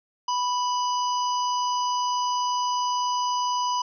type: harmonic tone with a mistuned harmonic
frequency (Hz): 987.8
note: B5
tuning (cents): 0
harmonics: 1 / 3 / 5 / 6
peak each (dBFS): -23 / -35 / -35 / -37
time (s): 0.28-3.82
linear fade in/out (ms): 5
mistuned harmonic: 6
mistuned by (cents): +38
effects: none